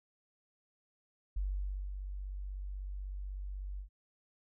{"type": "tone with ADSR envelope", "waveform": "sine", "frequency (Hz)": 48.1, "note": "G1", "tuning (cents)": -32, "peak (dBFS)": -31, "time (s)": [1.36, 3.89], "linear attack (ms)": 8, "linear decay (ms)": 540, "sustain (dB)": -7, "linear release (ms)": 100, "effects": []}